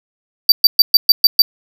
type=tone bursts; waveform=square; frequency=4658 Hz; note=D8; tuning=15 cents flat; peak=-4 dBFS; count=7; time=0.49-1.42 s; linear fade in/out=2 ms; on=30 ms; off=120 ms; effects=none